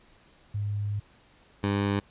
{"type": "tone pair in turn", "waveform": ["sine", "15% pulse"], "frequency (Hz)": [103, 100.53], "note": ["G#2", "G2"], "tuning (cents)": [-14, 44], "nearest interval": "unison", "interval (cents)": 42, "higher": "first", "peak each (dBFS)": [-27, -18], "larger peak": "second", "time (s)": [[0.54, 1], [1.63, 2]], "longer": "first", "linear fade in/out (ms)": 10, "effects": ["pink hiss -59 dBFS RMS until 2.1 s", "resampled to 8000 Hz"]}